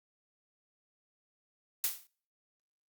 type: noise with exponential decay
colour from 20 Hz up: blue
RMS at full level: -27 dBFS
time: 1.84-2.07 s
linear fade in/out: 1 ms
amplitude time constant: 50 ms
effects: noise-tail reverb RT60 0.5 s tail -26 dB re dry + Opus 48 kbps